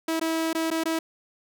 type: tone with dropouts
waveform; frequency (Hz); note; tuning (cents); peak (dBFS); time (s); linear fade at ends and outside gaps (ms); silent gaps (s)
sawtooth; 324.5; E4; -27; -20; 0.08-0.99; 5; 0.197-0.212 / 0.531-0.549 / 0.704-0.712 / 0.837-0.855
effects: none